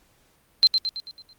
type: tone with echo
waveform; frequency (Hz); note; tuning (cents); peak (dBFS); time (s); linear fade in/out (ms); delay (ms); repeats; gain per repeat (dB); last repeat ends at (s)
sine; 4119; C8; -28; -11; 0.63-0.67; 0; 110; 6; -6; 1.33
effects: pink hiss -62 dBFS RMS until 1.38 s + Opus 48 kbps